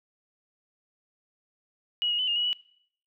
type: tone with pitch steps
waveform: sine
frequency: 2909 / 2876 / 3014 / 2835 / 2915 / 2946 Hz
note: F#7 / F#7 / F#7 / F7 / F#7 / F#7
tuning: -30 / -50 / +31 / +25 / -26 / -8 cents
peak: -24 dBFS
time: 2.02-2.53 s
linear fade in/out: 0 ms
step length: 85 ms
effects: noise-tail reverb RT60 0.7 s tail -24 dB re dry